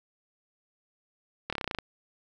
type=slowing click train; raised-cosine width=0.3 ms; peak=-15 dBFS; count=10; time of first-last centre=1.5-1.787 s; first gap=26 ms; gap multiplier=1.05; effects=none